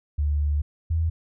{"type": "tone pair in turn", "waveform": "sine", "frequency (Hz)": [73.42, 81.54], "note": ["D2", "E2"], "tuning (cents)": [0, -18], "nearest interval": "major second", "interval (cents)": 182, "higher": "second", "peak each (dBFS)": -20, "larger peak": "neither", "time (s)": [[0.18, 0.62], [0.9, 1.1]], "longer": "first", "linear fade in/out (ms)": 10, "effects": []}